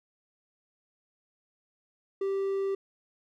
triangle tone, 390.9 Hz, G4, 5 cents flat, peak -25 dBFS, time 2.21-2.75 s, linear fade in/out 5 ms, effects none

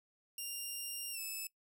5% pulse tone with pitch glide, 2794 to 2607 Hz, F7 to E7, 0 to -20 cents, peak -32 dBFS, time 0.38-1.47 s, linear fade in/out 2 ms, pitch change -120 cents, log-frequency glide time 1.12-1.2 s, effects noise-tail reverb RT60 0.1 s tail -19 dB re dry

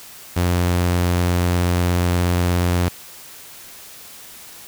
sawtooth tone, 88.3 Hz, F2, 20 cents sharp, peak -12 dBFS, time 0.36-2.89 s, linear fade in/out 10 ms, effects white hiss -40 dBFS RMS until 4.67 s

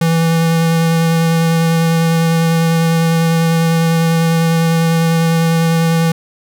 square tone with vibrato, 164.81 Hz, E3, in tune, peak -11 dBFS, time 0.01-6.12 s, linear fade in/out 5 ms, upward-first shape sine, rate 10 Hz, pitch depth 11 cents each way, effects none

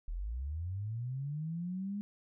sine linear sweep, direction up, 36.71 to 207.7 Hz, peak -35 dBFS, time 0.08-2.01 s, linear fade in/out 0 ms, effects none

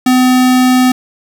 square tone, 253.8 Hz, B3, 47 cents sharp, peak -7 dBFS, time 0.06-0.92 s, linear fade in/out 5 ms, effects none

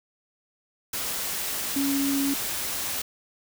sine tone in noise, 277.2 Hz, C#4, in tune, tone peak -23 dBFS, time 1.76-2.34 s, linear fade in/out 5 ms, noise white, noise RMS -30 dBFS, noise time 0.93-3.02 s, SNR +4 dB, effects none

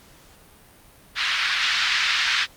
pink band-pass noise, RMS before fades -22 dBFS, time 1.15-2.47 s, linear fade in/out 50 ms, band 1500 to 4500 Hz, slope 24 dB/octave, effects pink hiss -51 dBFS RMS until 2.56 s + Opus 48 kbps

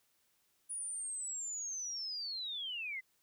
sine linear sweep, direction down, 9810 to 1993 Hz, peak -38 dBFS, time 0.69-3.01 s, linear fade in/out 20 ms, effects white hiss -75 dBFS RMS until 3.22 s

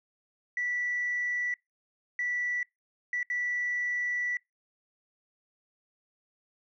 sine tone bursts at uneven times, 1960 Hz, B6, 14 cents flat, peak -27 dBFS, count 4, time 0.57-1.54 / 2.19-2.63 / 3.13-3.23 / 3.3-4.37 s, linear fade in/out 2 ms, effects noise-tail reverb RT60 0.2 s tail -26 dB re dry + tanh soft clip ceiling -23 dBFS

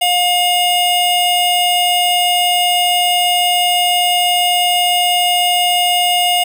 square tone pair together, 712.8 / 2851 Hz, F5 / F7, +35 / +35 cents, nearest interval 2 octaves, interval 2400 cents, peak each -15 dBFS, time 0.01-6.44 s, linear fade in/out 10 ms, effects none

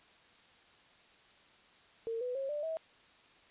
sine tone with pitch steps, 455.8 / 497.1 / 542 / 591.1 / 644.6 Hz, A#4 / B4 / C#5 / D5 / E5, -39 / +11 / -39 / +11 / -39 cents, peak -34 dBFS, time 2.07-2.77 s, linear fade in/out 0 ms, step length 140 ms, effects white hiss -62 dBFS RMS until 3.5 s + resampled to 8000 Hz

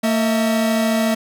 45% pulse tone pair together, 226.4 / 645.6 Hz, A3 / E5, +50 / -36 cents, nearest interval octave + tritone, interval 1814 cents, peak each -17 / -21 dBFS, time 0.03-1.15 s, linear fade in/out 10 ms, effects none

